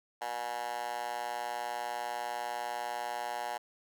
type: tone with high-pass filter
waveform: 10% pulse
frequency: 120 Hz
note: B2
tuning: 49 cents flat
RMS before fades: -37 dBFS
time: 0.21-3.58 s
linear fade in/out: 10 ms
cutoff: 830 Hz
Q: 3.7
effects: none